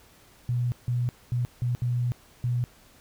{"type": "tone bursts at uneven times", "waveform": "sine", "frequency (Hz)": 122.1, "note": "B2", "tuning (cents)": -19, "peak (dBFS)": -23, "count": 6, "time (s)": [[0.49, 0.72], [0.88, 1.09], [1.32, 1.45], [1.62, 1.75], [1.82, 2.12], [2.44, 2.64]], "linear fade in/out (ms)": 0, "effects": ["pink hiss -56 dBFS RMS until 3 s"]}